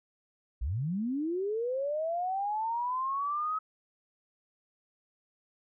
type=linear sweep; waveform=sine; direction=up; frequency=49.88 to 1283 Hz; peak=-29 dBFS; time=0.61-3.59 s; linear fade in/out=10 ms; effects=none